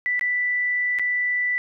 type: tone with dropouts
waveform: sine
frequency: 1977 Hz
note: B6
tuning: 1 cent sharp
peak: -20 dBFS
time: 0.06-1.58 s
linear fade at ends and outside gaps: 0 ms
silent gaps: 0.194-0.211 / 0.987-0.995 s
effects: none